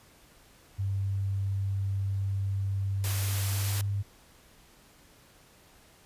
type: tone with pitch glide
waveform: sine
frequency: 98 to 100.23 Hz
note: G2 to G2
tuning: 0 to +39 cents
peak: -27 dBFS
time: 0.78-4.03 s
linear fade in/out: 20 ms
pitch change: +39 cents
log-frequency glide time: 3.44-3.83 s
type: high-pass noise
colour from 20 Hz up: white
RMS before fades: -35 dBFS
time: 3.04-3.81 s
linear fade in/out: 0 ms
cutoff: 120 Hz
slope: 48 dB/octave
effects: pink hiss -58 dBFS RMS until 6.05 s + resampled to 32000 Hz